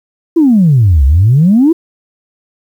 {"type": "exponential two-way sweep", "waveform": "sine", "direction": "down then up", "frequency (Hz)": [347.9, 64.1, 347.9], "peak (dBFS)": -3, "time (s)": [0.36, 1.73], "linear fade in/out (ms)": 10, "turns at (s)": 1.05, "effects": ["tanh soft clip ceiling 0 dBFS", "7-bit"]}